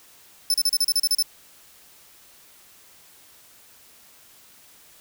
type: tone bursts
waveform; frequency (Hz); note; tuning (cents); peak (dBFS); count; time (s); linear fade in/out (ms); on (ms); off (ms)
sawtooth; 5274; E8; 0; -15; 10; 0.5-1.225; 2; 41; 35
effects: white hiss -52 dBFS RMS until 5 s